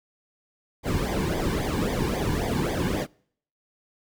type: noise with flanger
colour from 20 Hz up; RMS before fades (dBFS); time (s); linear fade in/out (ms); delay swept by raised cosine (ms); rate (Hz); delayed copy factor
brown; -26; 0.83-3.07; 50; 0.71 to 1.58; 3.7; -0.9
effects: noise-tail reverb RT60 0.6 s tail -26 dB re dry